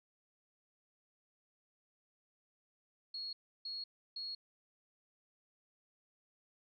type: tone bursts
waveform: sine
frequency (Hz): 4315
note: C#8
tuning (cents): -47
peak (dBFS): -40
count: 3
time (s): 3.14-4.35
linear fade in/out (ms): 5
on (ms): 190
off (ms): 320
effects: none